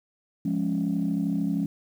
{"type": "chord", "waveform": "sine", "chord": "Db major", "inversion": "first", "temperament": "equal", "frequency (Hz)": [174.61, 207.7, 277.2], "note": ["F3", "Ab3", "Db4"], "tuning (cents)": [0, 0, 0], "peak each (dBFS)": -27, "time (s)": [0.45, 1.66], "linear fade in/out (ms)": 5, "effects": ["tanh soft clip ceiling -17 dBFS", "9-bit"]}